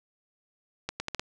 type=accelerating click train; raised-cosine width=0.2 ms; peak=-14 dBFS; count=5; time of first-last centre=0.89-1.195 s; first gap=110 ms; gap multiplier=0.76; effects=resampled to 24000 Hz + 7-bit